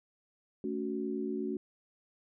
sine chord, F# minor, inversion first, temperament equal with one note detuned, 220 / 281.2 / 370 Hz, A3 / C#4 / F#4, 0 / +25 / 0 cents, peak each -37 / -37 / -36 dBFS, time 0.64-1.57 s, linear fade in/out 2 ms, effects none

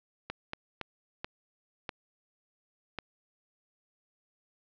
clicks, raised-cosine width 0.3 ms, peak -19 dBFS, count 6, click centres 0.3 / 0.534 / 0.813 / 1.245 / 1.892 / 2.987 s, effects low-pass 5000 Hz 12 dB/octave

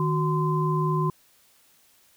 sine tone cluster, 154.8 / 368.9 / 1030 Hz, D#3 / F#4 / C6, -9 / -5 / -28 cents, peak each -23 / -29 / -27 dBFS, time 0-1.1 s, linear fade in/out 2 ms, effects white hiss -60 dBFS RMS until 2.16 s

